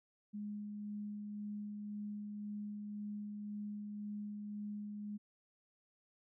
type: tone with tremolo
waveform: sine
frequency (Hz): 207.7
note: G#3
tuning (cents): 0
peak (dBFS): -40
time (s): 0.33-5.18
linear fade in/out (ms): 20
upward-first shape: sine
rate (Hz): 1.9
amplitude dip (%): 25
effects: none